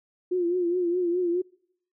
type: tone with vibrato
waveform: sine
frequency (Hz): 353.1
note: F4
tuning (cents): +19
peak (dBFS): -22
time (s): 0.31-1.42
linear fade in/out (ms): 10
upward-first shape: triangle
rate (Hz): 4.8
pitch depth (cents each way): 79
effects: noise-tail reverb RT60 0.7 s tail -26 dB re dry